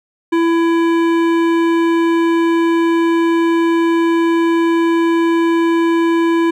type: tone with hard clipping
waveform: sine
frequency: 333.7 Hz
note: E4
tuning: 21 cents sharp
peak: -13 dBFS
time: 0.32-6.51 s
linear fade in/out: 10 ms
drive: 14 dB
effects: none